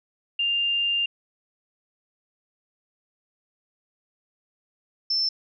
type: tone pair in turn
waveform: sine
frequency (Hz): 2798 / 5319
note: F7 / E8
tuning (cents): +3 / +15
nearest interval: major seventh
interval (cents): 1112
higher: second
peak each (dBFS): -21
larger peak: neither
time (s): 0.39-1.06 / 5.1-5.29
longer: first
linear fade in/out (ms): 5
effects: none